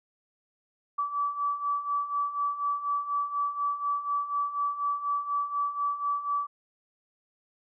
sine beating tone pair, 1150 / 1154.1 Hz, D6 / D6, -37 / -31 cents, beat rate 4.1 Hz, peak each -33 / -28 dBFS, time 0.98-6.47 s, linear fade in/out 10 ms, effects none

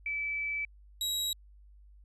sine / sawtooth tone pair in turn, 2308 / 3847 Hz, D7 / B7, -31 / -46 cents, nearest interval major sixth, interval 885 cents, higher second, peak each -31 / -27 dBFS, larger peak second, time 0.06-0.65 / 1.01-1.33 s, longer first, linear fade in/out 2 ms, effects added 50 Hz sine -53 dBFS peak until 2.04 s + resampled to 32000 Hz

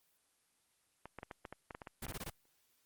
clicks, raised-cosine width 0.5 ms, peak -30 dBFS, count 12, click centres 1.056 / 1.187 / 1.231 / 1.312 / 1.452 / 1.526 / 1.708 / 1.749 / 1.818 / 1.872 / 2.066 / 2.122 s
pink noise bursts, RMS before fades -42 dBFS, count 5, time 2.02-2.299 s, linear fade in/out 5 ms, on 39 ms, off 21 ms
effects white hiss -75 dBFS RMS until 2.85 s + Opus 24 kbps

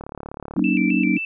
click train, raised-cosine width 1 ms, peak -19 dBFS, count 22, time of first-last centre 0.01-0.593 s, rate 36 Hz
sine chord, D# minor seventh, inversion first, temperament just, 186.68 / 233.3 / 280 / 311.1 Hz, F#3 / A#3 / C#4 / D#4, +16 / +2 / +18 / 0 cents, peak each -22 dBFS, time 0.56-1.18 s, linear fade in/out 10 ms
sine tone with vibrato, 2489 Hz, D#7, in tune, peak -24 dBFS, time 0.64-1.25 s, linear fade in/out 2 ms, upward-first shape square, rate 3.8 Hz, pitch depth 110 cents each way
effects none

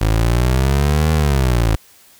25% pulse exponential two-way sweep, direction up then down, 52.5 to 79.5 to 52.5 Hz, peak -9 dBFS, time 0.01-1.76 s, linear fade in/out 5 ms, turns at 1.12 s, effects white hiss -48 dBFS RMS until 2.19 s

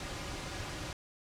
pink noise with comb filter, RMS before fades -40 dBFS, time 0-0.93 s, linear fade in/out 2 ms, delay 4.5 ms, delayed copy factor -0.5, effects low-pass 7000 Hz 12 dB/octave

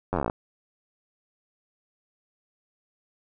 slowing click train, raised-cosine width 1 ms, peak -12 dBFS, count 13, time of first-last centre 0.13-0.299 s, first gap 10 ms, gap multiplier 1.06, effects none

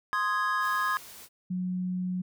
triangle chord, Ab major, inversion first, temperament equal, 1046.5 / 1244.5 / 1661.2 Hz, C6 / Eb6 / Ab6, 0 / 0 / 0 cents, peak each -28 dBFS, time 0.13-0.97 s, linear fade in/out 0 ms
white noise, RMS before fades -47 dBFS, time 0.6-1.29 s, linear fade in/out 50 ms
sine tone, 182.4 Hz, F#3, 24 cents flat, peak -28 dBFS, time 1.5-2.22 s, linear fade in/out 10 ms
effects none

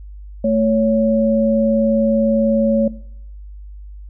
sine tone pair together, 221.1 / 557.7 Hz, A3 / C#5, +9 / +10 cents, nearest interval octave + major third, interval 1601 cents, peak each -16 / -16 dBFS, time 0.44-2.88 s, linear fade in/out 5 ms, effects noise-tail reverb RT60 0.7 s tail -19 dB re dry + added 50 Hz sine -32 dBFS peak until 4.09 s

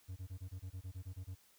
triangle tone bursts, 92.5 Hz, F#2, in tune, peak -40 dBFS, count 12, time 0.08-1.353 s, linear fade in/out 20 ms, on 85 ms, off 23 ms, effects white hiss -68 dBFS RMS until 1.58 s

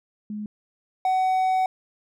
sine / triangle tone pair in turn, 210.5 / 750.1 Hz, G#3 / F#5, +24 / +23 cents, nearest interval octave + minor seventh, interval 2199 cents, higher second, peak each -29 / -17 dBFS, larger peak second, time 0.3-0.46 / 1.05-1.66 s, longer second, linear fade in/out 2 ms, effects none

